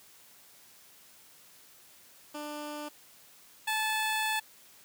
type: tone pair in turn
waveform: 15% pulse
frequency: 297 / 869.7 Hz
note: D4 / A5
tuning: +20 / -20 cents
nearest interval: octave + perfect fifth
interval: 1860 cents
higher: second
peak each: -31 / -22 dBFS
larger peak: second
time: 2.34-2.89 / 3.67-4.4 s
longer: second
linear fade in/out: 10 ms
effects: white hiss -57 dBFS RMS until 4.84 s + high-pass 80 Hz 12 dB/octave